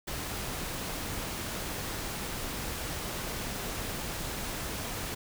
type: noise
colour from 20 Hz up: pink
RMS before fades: -36 dBFS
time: 0.07-5.15 s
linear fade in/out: 10 ms
effects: none